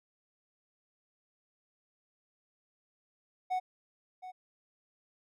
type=tone with echo; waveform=triangle; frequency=740 Hz; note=F#5; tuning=in tune; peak=-27 dBFS; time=3.5-3.6 s; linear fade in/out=20 ms; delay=720 ms; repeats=1; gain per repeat=-13 dB; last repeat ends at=4.32 s; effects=none